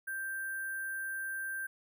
sine tone with sample-and-hold, 1575 Hz, G6, 8 cents sharp, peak -35 dBFS, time 0.07-1.67 s, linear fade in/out 10 ms, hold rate 11025 Hz, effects none

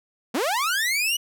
sawtooth linear sweep, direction up, 203.4 to 2960 Hz, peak -18 dBFS, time 0.34-1.17 s, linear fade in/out 10 ms, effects none

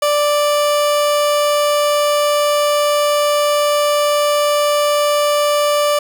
30% pulse tone, 587.3 Hz, D5, in tune, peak -10 dBFS, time 0.02-5.99 s, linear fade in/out 5 ms, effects none

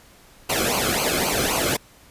pink noise with flanger, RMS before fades -22 dBFS, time 0.49-1.77 s, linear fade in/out 10 ms, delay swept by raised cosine 0.55 to 1.1 ms, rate 3.8 Hz, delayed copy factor -0.8, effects pink hiss -51 dBFS RMS until 2.1 s + resampled to 32000 Hz

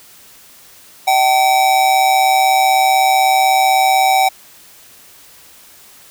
square tone with amplitude modulation, 765 Hz, G5, 42 cents flat, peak -8 dBFS, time 1.07-4.29 s, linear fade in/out 10 ms, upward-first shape sine, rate 136 Hz, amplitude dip 55%, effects white hiss -43 dBFS RMS until 6.1 s

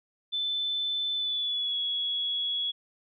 sine tone with pitch glide, 3520 to 3355 Hz, A7 to G#7, 0 to +17 cents, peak -27 dBFS, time 0.32-2.72 s, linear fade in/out 20 ms, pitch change -83 cents, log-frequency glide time 1.15-1.77 s, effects none

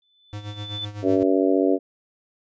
sine tone with exponential growth, 3507 Hz, A7, 6 cents flat, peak -26 dBFS, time 0.02-0.85 s, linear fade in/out 2 ms, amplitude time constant 180 ms
square tone with tremolo, 103.83 Hz, G#2, in tune, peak -30 dBFS, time 0.33-1.23 s, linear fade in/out 0 ms, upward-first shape sine, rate 7.9 Hz, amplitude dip 70%
harmonic tone, 95 Hz, F#2, 46 cents sharp, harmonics 3 / 4 / 5 / 6 / 7, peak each -20 / -22 / -24 / -26 / -27 dBFS, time 1.02-1.79 s, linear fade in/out 50 ms
effects resampled to 16000 Hz

